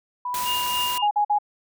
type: tone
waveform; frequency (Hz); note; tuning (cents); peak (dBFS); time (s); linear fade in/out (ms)
sine; 987.8; B5; 0; -25; 0.25-1.02; 5
type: noise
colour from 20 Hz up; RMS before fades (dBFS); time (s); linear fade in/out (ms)
white; -31; 0.34-0.98; 2
type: tone with tremolo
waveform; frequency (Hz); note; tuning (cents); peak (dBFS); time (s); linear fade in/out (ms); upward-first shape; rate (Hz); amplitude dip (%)
sine; 2824; F7; +19; -23; 0.44-1.08; 50; triangle; 3.4; 60
type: tone bursts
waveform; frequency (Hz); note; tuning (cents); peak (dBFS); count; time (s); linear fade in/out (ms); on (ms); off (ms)
sine; 830.6; G#5; 0; -17; 3; 1.02-1.387; 10; 91; 47
effects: none